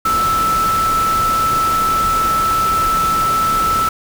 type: tone in noise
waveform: sine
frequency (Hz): 1318.5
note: E6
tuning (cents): 0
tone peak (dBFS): -13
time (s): 0.05-3.89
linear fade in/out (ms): 5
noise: pink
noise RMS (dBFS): -24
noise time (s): 0.05-3.89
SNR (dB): +8
effects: none